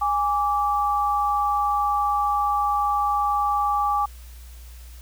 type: tone pair together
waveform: sine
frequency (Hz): 822 / 1162.5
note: G#5 / D6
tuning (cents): -18 / -18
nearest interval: tritone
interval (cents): 600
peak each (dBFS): -22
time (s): 0.01-4.06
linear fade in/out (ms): 10
effects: added 60 Hz sine -39 dBFS peak until 5.01 s + white hiss -51 dBFS RMS until 5.01 s

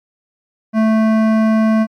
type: tone with hard clipping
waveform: triangle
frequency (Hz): 220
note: A3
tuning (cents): 0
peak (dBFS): -12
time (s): 0.73-1.87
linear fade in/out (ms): 50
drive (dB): 18
effects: MP3 96 kbps

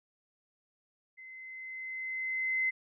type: tone with level ramp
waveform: sine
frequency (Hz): 2055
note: C7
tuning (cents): -32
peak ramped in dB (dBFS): -47 to -26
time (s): 1.17-2.71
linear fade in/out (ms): 20
effects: none

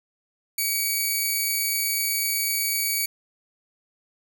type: tone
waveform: 5% pulse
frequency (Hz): 2264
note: C#7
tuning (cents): +36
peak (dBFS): -13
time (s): 0.58-3.06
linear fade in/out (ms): 5
effects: none

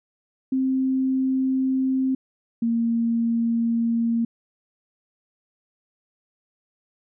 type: tone pair in turn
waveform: sine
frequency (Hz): 262.7 / 231.4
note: C4 / A#3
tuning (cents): +7 / -13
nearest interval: major second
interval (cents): 220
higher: first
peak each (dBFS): -19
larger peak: neither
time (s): 0.52-2.15 / 2.62-4.25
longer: neither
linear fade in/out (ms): 5
effects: none

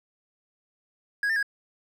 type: tone with pitch steps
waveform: triangle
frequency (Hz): 1653 / 1799 / 1648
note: G#6 / A6 / G#6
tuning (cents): -9 / +38 / -14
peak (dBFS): -21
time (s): 1.23-1.428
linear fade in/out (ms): 2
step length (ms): 66
effects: none

